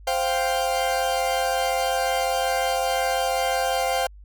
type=chord; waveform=40% pulse; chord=C suspended fourth; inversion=none; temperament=equal; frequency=523.3 / 698.5 / 784 Hz; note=C5 / F5 / G5; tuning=0 / 0 / 0 cents; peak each=-25 dBFS; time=0.07-4.07 s; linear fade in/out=5 ms; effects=added 50 Hz sine -42 dBFS peak until 4.24 s